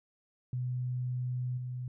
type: tone with level steps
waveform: sine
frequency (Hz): 125.3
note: B2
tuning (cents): +25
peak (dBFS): -31 / -35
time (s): 0.53-1.88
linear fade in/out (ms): 2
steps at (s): 1.57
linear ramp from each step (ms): 10
effects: none